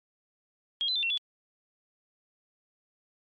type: tone with pitch steps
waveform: sine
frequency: 3263 / 4029 / 3557 / 2719 / 3434 Hz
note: G#7 / B7 / A7 / F7 / A7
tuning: -31 / +34 / +18 / -47 / -43 cents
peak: -26 dBFS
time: 0.81-1.175 s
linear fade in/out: 0 ms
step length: 73 ms
effects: MP3 48 kbps